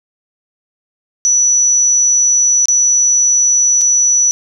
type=tone with dropouts; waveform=sine; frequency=5920 Hz; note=F#8; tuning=in tune; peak=-8 dBFS; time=1.25-4.31 s; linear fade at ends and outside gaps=0 ms; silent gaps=2.656-2.684 / 3.812-3.816 s; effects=none